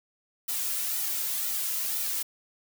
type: noise with flanger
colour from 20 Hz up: blue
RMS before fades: -30 dBFS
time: 0.48-2.23 s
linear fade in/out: 10 ms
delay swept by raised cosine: 1.8 to 2.69 ms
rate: 2 Hz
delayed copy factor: -0.6
effects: none